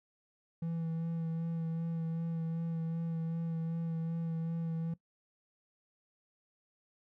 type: tone with vibrato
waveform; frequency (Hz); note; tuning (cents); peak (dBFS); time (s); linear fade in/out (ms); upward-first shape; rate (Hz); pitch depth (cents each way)
triangle; 164.8; E3; 0; -31; 0.62-4.94; 5; sine; 2.6; 19
effects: noise-tail reverb RT60 0.1 s tail -19 dB re dry